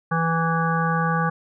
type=harmonic tone; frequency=164.81 Hz; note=E3; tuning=in tune; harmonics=1 / 3 / 5 / 7 / 9 / 10; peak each=-22 / -30 / -27 / -25 / -29 / -31 dBFS; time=0.11-1.3 s; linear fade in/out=10 ms; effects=none